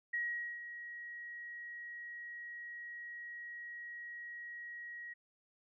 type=tone with ADSR envelope; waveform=sine; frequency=1900 Hz; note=A#6; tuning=33 cents sharp; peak=-33 dBFS; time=0.13-5.14 s; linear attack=10 ms; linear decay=450 ms; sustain=-11 dB; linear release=14 ms; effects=none